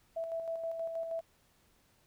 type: tone with tremolo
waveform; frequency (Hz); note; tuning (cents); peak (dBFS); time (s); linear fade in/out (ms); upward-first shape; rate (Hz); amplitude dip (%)
sine; 659.3; E5; 0; -33; 0.16-1.21; 10; square; 6.3; 40
effects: pink hiss -69 dBFS RMS until 2.06 s